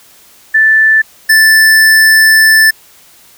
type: tone pair in turn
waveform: sine / square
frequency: 1760 / 1760 Hz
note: A6 / A6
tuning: 0 / 0 cents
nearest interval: unison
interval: 0 cents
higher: neither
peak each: -4 dBFS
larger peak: neither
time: 0.54-1.02 / 1.29-2.71 s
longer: second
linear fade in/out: 10 ms
effects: white hiss -42 dBFS RMS until 3.37 s